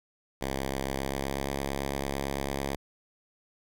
5% pulse tone with pitch glide, 67.4 to 69.02 Hz, C#2 to C#2, -48 to -7 cents, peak -19 dBFS, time 0.41-2.76 s, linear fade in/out 5 ms, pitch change +41 cents, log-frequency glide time 0.88-1.51 s, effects none

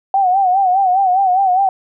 sine tone with vibrato, 756 Hz, F#5, 37 cents sharp, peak -10 dBFS, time 0.14-1.69 s, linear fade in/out 2 ms, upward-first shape sine, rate 4.9 Hz, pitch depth 87 cents each way, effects none

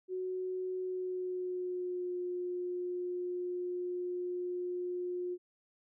sine tone with pitch glide, 370 to 357.8 Hz, F#4 to F4, 0 to +42 cents, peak -34 dBFS, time 0.08-5.38 s, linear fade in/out 50 ms, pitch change -58 cents, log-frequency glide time 0.8-2.18 s, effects none

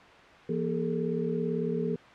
sine tone cluster, 169 / 237.1 / 410.3 / 448.3 Hz, E3 / A#3 / G#4 / A4, +43 / +30 / -21 / +32 cents, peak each -32 / -33 / -33 / -33 dBFS, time 0.49-1.96 s, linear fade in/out 5 ms, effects white hiss -50 dBFS RMS until 2.14 s + low-pass 2000 Hz 12 dB/octave

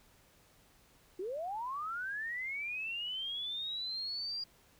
sine linear sweep, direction up, 345.1 to 4827 Hz, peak -36 dBFS, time 1.19-4.44 s, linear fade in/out 5 ms, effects pink hiss -65 dBFS RMS until 4.79 s

